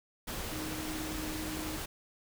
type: tone in noise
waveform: sine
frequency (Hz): 311.1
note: D#4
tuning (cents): 0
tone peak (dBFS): -39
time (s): 0.51-1.77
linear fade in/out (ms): 10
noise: pink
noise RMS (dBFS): -39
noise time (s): 0.27-1.86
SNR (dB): -3
effects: none